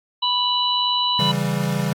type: harmonic tone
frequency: 987.8 Hz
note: B5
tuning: in tune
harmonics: 1 / 3 / 4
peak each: -22 / -22 / -22 dBFS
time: 0.22-1.32 s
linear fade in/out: 10 ms
type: chord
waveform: square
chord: C# diminished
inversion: none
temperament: equal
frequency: 138.59 / 164.81 / 196 Hz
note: C#3 / E3 / G3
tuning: 0 / 0 / 0 cents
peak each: -25 dBFS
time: 1.19-1.93 s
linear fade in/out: 5 ms
effects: AAC 64 kbps